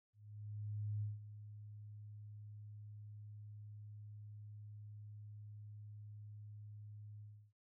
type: tone with ADSR envelope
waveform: sine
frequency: 104.8 Hz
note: G#2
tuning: 16 cents sharp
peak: -37 dBFS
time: 0.13-7.53 s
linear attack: 890 ms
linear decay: 170 ms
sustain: -13 dB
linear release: 320 ms
effects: none